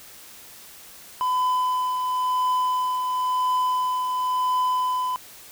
triangle tone with tremolo, 1007 Hz, B5, 33 cents sharp, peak -17 dBFS, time 1.21-5.16 s, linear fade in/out 0 ms, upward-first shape triangle, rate 0.96 Hz, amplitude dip 40%, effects white hiss -45 dBFS RMS until 5.51 s

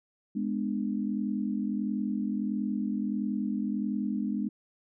sine chord, G# diminished, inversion none, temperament just, 207.7 / 249.2 / 299 Hz, G#3 / B3 / D4, 0 / +16 / +31 cents, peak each -30 / -33 / -35 dBFS, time 0.35-4.49 s, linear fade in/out 10 ms, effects none

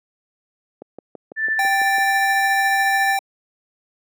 click train, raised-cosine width 2 ms, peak -17 dBFS, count 8, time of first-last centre 0.82-1.983 s, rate 6.02 Hz
sine tone with tremolo, 1765 Hz, A6, 5 cents sharp, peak -16 dBFS, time 1.36-3.18 s, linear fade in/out 50 ms, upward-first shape triangle, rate 14 Hz, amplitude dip 45%
square tone, 784 Hz, G5, in tune, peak -19 dBFS, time 1.59-3.19 s, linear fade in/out 2 ms
effects high-pass 400 Hz 12 dB/octave

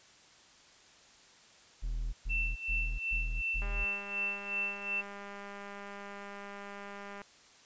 triangle tone bursts, 40 Hz, D#1, 49 cents sharp, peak -30 dBFS, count 5, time 1.82-3.85 s, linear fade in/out 20 ms, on 310 ms, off 120 ms
sine tone with tremolo, 2680 Hz, E7, 28 cents sharp, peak -30 dBFS, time 2.29-5.02 s, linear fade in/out 20 ms, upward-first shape sine, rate 2.7 Hz, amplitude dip 80%
click train, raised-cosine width 0.5 ms, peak -31 dBFS, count 724, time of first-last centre 3.62-7.217 s, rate 201 Hz
effects white hiss -59 dBFS RMS until 7.65 s + resampled to 16000 Hz

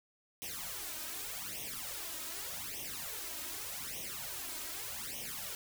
white noise with flanger, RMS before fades -42 dBFS, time 0.42-5.55 s, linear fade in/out 0 ms, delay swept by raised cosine 0.33 to 3.23 ms, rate 0.84 Hz, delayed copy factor +0.95, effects none

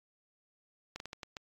slowing click train, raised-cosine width 0.2 ms, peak -24 dBFS, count 6, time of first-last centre 0.96-1.368 s, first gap 41 ms, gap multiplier 1.35, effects AAC 48 kbps

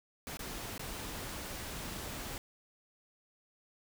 pink noise with dropouts, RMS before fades -42 dBFS, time 0.27-2.38 s, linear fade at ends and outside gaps 1 ms, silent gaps 0.371-0.392 / 0.779-0.794 s, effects none

